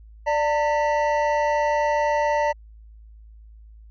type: tone cluster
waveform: triangle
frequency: 589 / 906 / 1956 Hz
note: D5 / A#5 / B6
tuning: +5 / -50 / -17 cents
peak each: -20 / -20 / -28 dBFS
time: 0.26-2.53 s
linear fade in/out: 20 ms
effects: added 54 Hz sine -43 dBFS peak until 3.9 s + resampled to 16000 Hz